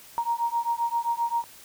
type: beating tone pair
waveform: sine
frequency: 932.3 / 939.9 Hz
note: A#5 / A#5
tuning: 0 / +14 cents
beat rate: 7.6 Hz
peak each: -27 dBFS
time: 0.18-1.44 s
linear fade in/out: 0 ms
effects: white hiss -49 dBFS RMS until 1.64 s